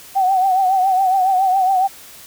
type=tone with vibrato; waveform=sine; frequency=757 Hz; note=F#5; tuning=39 cents sharp; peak=-12 dBFS; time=0.15-1.88 s; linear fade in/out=20 ms; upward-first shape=triangle; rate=7.2 Hz; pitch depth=79 cents each way; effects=white hiss -40 dBFS RMS until 2.26 s